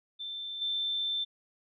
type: tone with level steps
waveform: sine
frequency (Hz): 3552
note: A7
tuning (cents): +16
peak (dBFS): -36 / -29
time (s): 0.19-1.25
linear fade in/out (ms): 20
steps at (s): 0.61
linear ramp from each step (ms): 10
effects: none